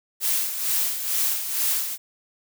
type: noise with tremolo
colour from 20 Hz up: blue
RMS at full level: -22 dBFS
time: 0.2-1.98 s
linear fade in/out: 50 ms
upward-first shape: sine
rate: 2.2 Hz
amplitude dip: 60%
effects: none

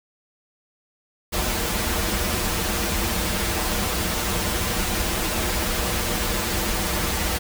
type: noise with comb filter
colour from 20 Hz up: pink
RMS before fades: -24 dBFS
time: 1.32-7.39 s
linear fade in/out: 20 ms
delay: 7.3 ms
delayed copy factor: -0.75
effects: none

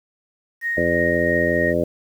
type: tone with tremolo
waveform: sine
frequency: 1864.7 Hz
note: A#6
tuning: in tune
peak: -20 dBFS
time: 0.61-1.74 s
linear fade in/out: 50 ms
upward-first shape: sine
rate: 3 Hz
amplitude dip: 30%
type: harmonic tone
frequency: 85.5 Hz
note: F2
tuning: 36 cents flat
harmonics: 1 / 2 / 3 / 4 / 5 / 6 / 7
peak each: -30 / -27 / -26 / -25 / -27 / -24 / -22 dBFS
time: 0.77-1.84 s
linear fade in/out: 5 ms
effects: 8-bit

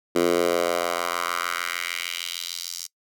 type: tone with high-pass filter sweep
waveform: 10% pulse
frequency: 86.6 Hz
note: F2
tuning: 14 cents flat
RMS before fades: -26 dBFS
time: 0.15-2.87 s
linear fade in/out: 10 ms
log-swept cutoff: 330 to 5800 Hz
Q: 2
effects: noise-tail reverb RT60 0.1 s tail -23 dB re dry

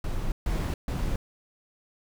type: noise bursts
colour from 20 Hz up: brown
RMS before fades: -28 dBFS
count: 3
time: 0.04-1.16 s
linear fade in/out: 2 ms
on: 280 ms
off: 140 ms
effects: none

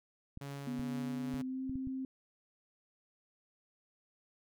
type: clicks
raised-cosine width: 5 ms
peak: -32 dBFS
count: 6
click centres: 0.374 / 0.795 / 1.341 / 1.696 / 1.756 / 1.872 s
type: tone with tremolo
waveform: sawtooth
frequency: 140.3 Hz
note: C#3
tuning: 21 cents sharp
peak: -37 dBFS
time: 0.41-1.42 s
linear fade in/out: 5 ms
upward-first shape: triangle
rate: 2.2 Hz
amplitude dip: 30%
type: tone with pitch glide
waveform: sine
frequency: 246.9 to 263.1 Hz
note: B3 to C4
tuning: 0 to +10 cents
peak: -36 dBFS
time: 0.67-2.05 s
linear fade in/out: 2 ms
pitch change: +110 cents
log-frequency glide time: 0.98-1.64 s
effects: none

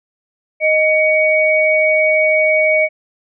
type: tone pair together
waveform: sine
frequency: 622.6 / 2247 Hz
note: D#5 / C#7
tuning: +1 / +23 cents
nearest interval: octave + minor seventh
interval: 2222 cents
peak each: -13 dBFS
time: 0.6-2.89 s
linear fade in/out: 50 ms
effects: none

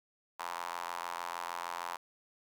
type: tone with high-pass filter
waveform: sawtooth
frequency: 86.5 Hz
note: F2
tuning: 16 cents flat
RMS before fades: -40 dBFS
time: 0.39-1.97 s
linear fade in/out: 10 ms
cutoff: 960 Hz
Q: 3.6
effects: none

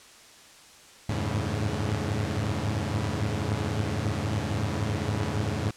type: tone cluster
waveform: sawtooth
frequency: 83.1 / 98.6 / 105.6 / 109.3 / 140.6 Hz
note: E2 / G2 / G#2 / A2 / C#3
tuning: +15 / +11 / +29 / -11 / +25 cents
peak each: -30 / -29 / -29 / -28 / -30 dBFS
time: 1.09-5.71 s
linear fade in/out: 5 ms
effects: white hiss -51 dBFS RMS until 5.76 s + low-pass 8000 Hz 12 dB/octave

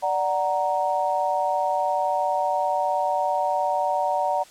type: chord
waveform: sine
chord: D augmented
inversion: none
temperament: equal with one note detuned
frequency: 587.3 / 744.3 / 932.3 Hz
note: D5 / F#5 / A#5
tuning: 0 / +10 / 0 cents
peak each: -26 / -24 / -25 dBFS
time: 0.02-4.44 s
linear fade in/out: 20 ms
effects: white hiss -49 dBFS RMS until 4.5 s + low-pass 9000 Hz 12 dB/octave

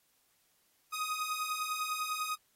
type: beating tone pair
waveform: sawtooth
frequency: 1244.5 / 1254.5 Hz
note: D#6 / D#6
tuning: 0 / +14 cents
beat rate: 10 Hz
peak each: -34 / -32 dBFS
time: 0.92-2.36 s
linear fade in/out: 20 ms
effects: white hiss -72 dBFS RMS until 2.55 s + AAC 48 kbps

